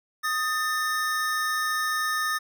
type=tone pair together; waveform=square; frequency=1244.5 / 1788.2 Hz; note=D#6 / A6; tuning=0 / +28 cents; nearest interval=tritone; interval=628 cents; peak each=-28 dBFS; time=0.23-2.39 s; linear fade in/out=20 ms; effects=none